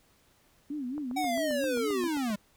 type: tone with vibrato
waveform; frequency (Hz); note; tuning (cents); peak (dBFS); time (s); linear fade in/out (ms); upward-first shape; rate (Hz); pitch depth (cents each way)
sine; 271.8; C#4; -34; -32; 0.7-2.08; 5; sine; 4.4; 190
type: click train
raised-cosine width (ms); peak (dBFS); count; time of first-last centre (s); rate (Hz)
1; -31; 11; 0.98-2.303; 7.56
type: linear sweep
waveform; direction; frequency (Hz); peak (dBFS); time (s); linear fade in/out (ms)
square; down; 765 to 196; -29; 1.16-2.36; 10
effects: pink hiss -65 dBFS RMS until 2.56 s